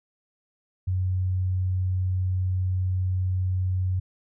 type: tone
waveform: sine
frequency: 92.5 Hz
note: F#2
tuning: in tune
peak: -22 dBFS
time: 0.87-4 s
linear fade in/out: 10 ms
effects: none